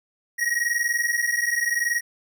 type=tone pair together; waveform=square; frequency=1884 / 1904.8 Hz; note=A#6 / A#6; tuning=+18 / +37 cents; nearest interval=unison; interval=19 cents; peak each=-25 dBFS; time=0.38-2.01 s; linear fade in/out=20 ms; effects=none